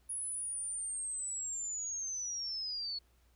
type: linear sweep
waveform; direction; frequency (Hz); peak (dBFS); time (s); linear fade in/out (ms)
sine; down; 10410 to 4357; -36; 0.09-2.99; 10
effects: added 60 Hz sine -66 dBFS peak until 3.35 s + pink hiss -73 dBFS RMS until 3.35 s